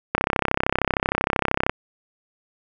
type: click train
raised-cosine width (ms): 0.5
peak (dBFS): -3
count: 52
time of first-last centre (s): 0.15-1.695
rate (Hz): 33
effects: none